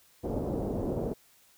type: low-pass noise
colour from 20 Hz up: white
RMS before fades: -32 dBFS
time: 0.23-1.14 s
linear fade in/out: 20 ms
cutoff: 540 Hz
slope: 24 dB/octave
effects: white hiss -62 dBFS RMS until 1.57 s